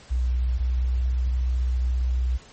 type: tone pair in turn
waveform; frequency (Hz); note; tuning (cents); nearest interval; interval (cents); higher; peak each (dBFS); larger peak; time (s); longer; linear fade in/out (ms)
sine; 61.74 / 62.28; B1 / B1; 0 / +15; unison; 15; second; -20; neither; 0.1-0.59 / 0.59-2.38; second; 20
effects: pink hiss -49 dBFS RMS until 2.52 s + MP3 32 kbps